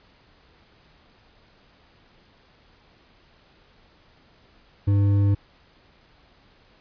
sine tone with hard clipping, 100.4 Hz, G2, 42 cents sharp, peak -18 dBFS, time 4.87-5.35 s, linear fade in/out 10 ms, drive 7 dB, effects pink hiss -57 dBFS RMS until 6.8 s + resampled to 11025 Hz

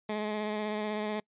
15% pulse tone with vibrato, 212 Hz, G#3, 36 cents sharp, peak -25 dBFS, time 0.09-1.2 s, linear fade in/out 5 ms, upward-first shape sine, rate 16 Hz, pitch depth 21 cents each way, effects noise-tail reverb RT60 0.1 s tail -26 dB re dry + resampled to 8000 Hz

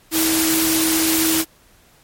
sine tone in noise, 322.4 Hz, E4, 38 cents flat, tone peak -18 dBFS, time 0.11-1.45 s, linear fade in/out 50 ms, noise white, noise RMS -19 dBFS, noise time 0.11-1.45 s, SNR -2 dB, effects pink hiss -53 dBFS RMS until 2.03 s + MP3 64 kbps

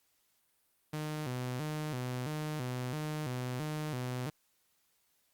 sawtooth tone with vibrato, 138.59 Hz, C#3, in tune, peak -31 dBFS, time 0.93-4.3 s, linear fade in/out 5 ms, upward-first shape square, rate 1.5 Hz, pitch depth 170 cents each way, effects white hiss -74 dBFS RMS until 5.33 s + Opus 48 kbps

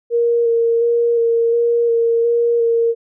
sine tone with vibrato, 466.6 Hz, A#4, 2 cents sharp, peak -12 dBFS, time 0.1-2.95 s, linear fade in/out 50 ms, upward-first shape square, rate 1.4 Hz, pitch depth 14 cents each way, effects none

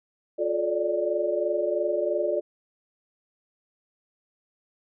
sine tone cluster, 354.5 / 431.9 / 572 / 595 Hz, F4 / A4 / D5 / D5, +26 / -32 / -46 / +22 cents, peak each -29 / -30 / -31 / -26 dBFS, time 0.38-2.41 s, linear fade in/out 20 ms, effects none

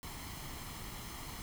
pink noise with comb filter, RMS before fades -45 dBFS, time 0.03-1.42 s, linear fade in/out 0 ms, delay 0.96 ms, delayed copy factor +0.5, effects none

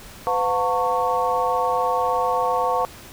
sine tone cluster, 505 / 718 / 902 / 1109 Hz, B4 / F5 / A5 / C#6, +39 / +48 / +43 / 0 cents, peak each -24 dBFS, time 0.27-2.85 s, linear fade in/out 0 ms, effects pink hiss -42 dBFS RMS until 3.12 s

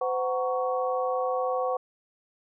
harmonic tone with a mistuned harmonic, 185.9 Hz, F#3, 8 cents sharp, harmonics 3 / 4 / 5 / 6, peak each -27 / -30 / -41 / -32 dBFS, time 0.01-1.77 s, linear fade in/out 5 ms, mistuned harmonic 3, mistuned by -150 cents, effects none

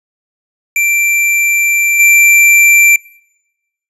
square tone with level steps, 2352 Hz, D7, 2 cents sharp, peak -10 / -5 dBFS, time 0.76-2.96 s, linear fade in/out 2 ms, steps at 1.99 s, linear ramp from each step 10 ms, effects noise-tail reverb RT60 1.0 s tail -26 dB re dry + resampled to 32000 Hz

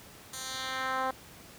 10% pulse tone with band-pass filter sweep, 261.6 Hz, C4, in tune, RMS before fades -34 dBFS, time 0.33-1.11 s, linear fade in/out 5 ms, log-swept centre 8600 to 800 Hz, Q 1.1, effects pink hiss -51 dBFS RMS until 1.58 s + high-pass 60 Hz 12 dB/octave

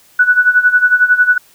sine tone with tremolo, 1480 Hz, F#6, in tune, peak -4 dBFS, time 0.19-1.38 s, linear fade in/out 5 ms, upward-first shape sine, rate 11 Hz, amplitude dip 80%, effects white hiss -48 dBFS RMS until 1.54 s

